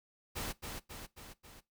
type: noise with echo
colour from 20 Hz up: pink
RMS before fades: -39 dBFS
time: 0.35-0.53 s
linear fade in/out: 20 ms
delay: 270 ms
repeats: 4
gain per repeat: -4 dB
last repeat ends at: 1.61 s
effects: noise-tail reverb RT60 0.2 s tail -19 dB re dry